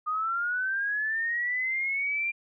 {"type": "linear sweep", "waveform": "sine", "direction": "up", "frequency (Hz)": [1223, 2390], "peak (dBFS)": -26, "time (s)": [0.06, 2.32], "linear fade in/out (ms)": 20, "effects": []}